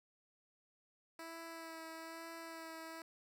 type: tone with vibrato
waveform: 10% pulse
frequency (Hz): 327.3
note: E4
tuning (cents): -12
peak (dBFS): -39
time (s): 1.19-3.02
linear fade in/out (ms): 2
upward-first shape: sine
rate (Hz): 1.1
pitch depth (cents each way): 18
effects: none